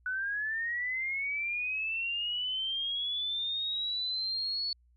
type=linear sweep; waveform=sine; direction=up; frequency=1480 to 4435 Hz; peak=-30 dBFS; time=0.06-4.73 s; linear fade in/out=2 ms; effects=added 60 Hz sine -61 dBFS peak until 4.96 s + MP3 48 kbps